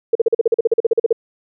sine tone bursts, 457.8 Hz, A#4, 31 cents flat, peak -9 dBFS, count 16, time 0.13-1.128 s, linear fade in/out 5 ms, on 23 ms, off 42 ms, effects none

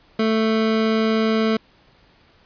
25% pulse tone, 220.9 Hz, A3, 7 cents sharp, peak -13 dBFS, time 0.19-1.57 s, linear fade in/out 5 ms, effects pink hiss -55 dBFS RMS until 2.45 s + resampled to 11025 Hz

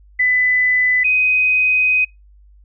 sine tone pair in turn, 2000 / 2509 Hz, B6 / D#7, +21 / +14 cents, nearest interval major third, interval 393 cents, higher second, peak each -12 dBFS, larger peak neither, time 0.19-1.04 / 1.04-2.05 s, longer second, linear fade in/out 10 ms, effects noise-tail reverb RT60 0.2 s tail -26 dB re dry + added 50 Hz sine -44 dBFS peak until 2.64 s

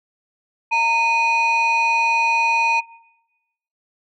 sine tone pair together, 919 / 2481 Hz, A#5 / D#7, -25 / -6 cents, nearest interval octave + perfect fourth, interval 1719 cents, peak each -16 dBFS, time 0.71-2.81 s, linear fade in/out 20 ms, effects noise-tail reverb RT60 1.0 s tail -23 dB re dry + tanh soft clip ceiling -12 dBFS

